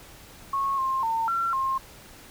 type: tone with pitch steps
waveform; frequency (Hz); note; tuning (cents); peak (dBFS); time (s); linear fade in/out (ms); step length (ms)
sine; 1096 / 1060 / 905 / 1360 / 1065; C#6 / C6 / A5 / F6 / C6; -20 / +22 / +48 / -46 / +30; -23; 0.53-1.78; 5; 250
effects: pink hiss -48 dBFS RMS until 2.3 s